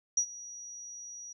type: tone with ADSR envelope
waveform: sine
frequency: 5790 Hz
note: F#8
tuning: 38 cents flat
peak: -22 dBFS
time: 0.17-1.33 s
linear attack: 5 ms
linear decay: 78 ms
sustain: -20 dB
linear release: 10 ms
effects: none